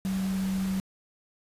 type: tone in noise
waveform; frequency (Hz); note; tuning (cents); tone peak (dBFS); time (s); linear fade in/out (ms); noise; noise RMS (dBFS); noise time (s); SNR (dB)
sine; 190.7; G3; -47; -26; 0.05-0.8; 0; pink; -41; 0.05-0.8; +12
effects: resampled to 32000 Hz